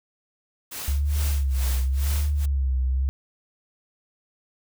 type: noise with tremolo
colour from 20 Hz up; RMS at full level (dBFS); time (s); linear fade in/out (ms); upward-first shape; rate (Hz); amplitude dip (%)
white; -33; 0.71-2.46; 10; sine; 2.3; 95
type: tone with vibrato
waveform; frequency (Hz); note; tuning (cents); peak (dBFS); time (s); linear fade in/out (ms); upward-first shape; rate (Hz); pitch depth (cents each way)
sine; 68.6; C#2; -17; -20; 0.88-3.09; 0; sine; 0.9; 110
effects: none